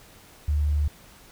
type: tone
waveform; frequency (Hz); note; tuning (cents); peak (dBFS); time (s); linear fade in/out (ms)
sine; 73.9; D2; +11; -20; 0.48-0.88; 5
effects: pink hiss -51 dBFS RMS until 1.31 s